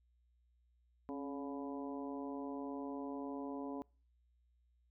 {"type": "harmonic tone with a mistuned harmonic", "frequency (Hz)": 141.8, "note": "C#3", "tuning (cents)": 40, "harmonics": [2, 3, 4, 5, 6, 7], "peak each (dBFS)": [-42, -48, -51, -52, -55, -52], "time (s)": [1.09, 3.82], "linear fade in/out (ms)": 0, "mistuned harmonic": 2, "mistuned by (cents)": -49, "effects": ["noise-tail reverb RT60 0.4 s tail -26 dB re dry", "added 60 Hz sine -70 dBFS peak until 4.9 s"]}